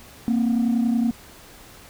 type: tone pair together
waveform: sine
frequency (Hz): 230.8 / 261.6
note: A#3 / C4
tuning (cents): -17 / 0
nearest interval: major second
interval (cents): 217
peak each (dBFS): -17 / -22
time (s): 0.28-1.11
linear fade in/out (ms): 0
effects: tanh soft clip ceiling -15 dBFS + pink hiss -46 dBFS RMS until 1.89 s